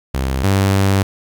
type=tone pair in turn; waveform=sawtooth; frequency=66.1 / 97.59 Hz; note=C2 / G2; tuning=+18 / -7 cents; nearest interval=perfect fifth; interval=675 cents; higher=second; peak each=-13 / -8 dBFS; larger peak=second; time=0.14-0.44 / 0.44-1.03 s; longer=second; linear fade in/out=5 ms; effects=8-bit